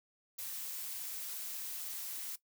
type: noise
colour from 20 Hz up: blue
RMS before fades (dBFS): -42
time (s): 0.38-2.36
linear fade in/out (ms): 10
effects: noise-tail reverb RT60 0.1 s tail -17 dB re dry